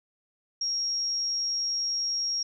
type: tone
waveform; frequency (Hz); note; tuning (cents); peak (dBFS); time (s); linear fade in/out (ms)
sine; 5590; F8; +1; -26; 0.61-2.43; 5
effects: none